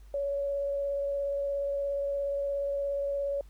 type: tone with vibrato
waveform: sine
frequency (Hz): 562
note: C#5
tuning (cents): +24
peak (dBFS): -28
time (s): 0.14-3.41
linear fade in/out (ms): 2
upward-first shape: square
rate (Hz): 17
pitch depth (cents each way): 8
effects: added 50 Hz sine -48 dBFS peak until 3.49 s + pink hiss -66 dBFS RMS until 3.49 s